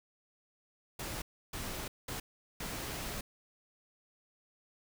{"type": "noise bursts at uneven times", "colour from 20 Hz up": "pink", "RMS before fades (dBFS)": -40, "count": 4, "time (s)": [[0.99, 1.22], [1.53, 1.88], [2.08, 2.2], [2.6, 3.21]], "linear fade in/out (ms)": 5, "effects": []}